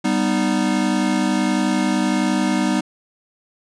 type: chord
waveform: square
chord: G augmented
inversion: none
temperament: equal with one note detuned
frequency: 196 / 246.9 / 308.4 Hz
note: G3 / B3 / D#4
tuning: 0 / 0 / -15 cents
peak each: -22 dBFS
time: 0.04-2.81 s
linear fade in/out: 10 ms
effects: resampled to 22050 Hz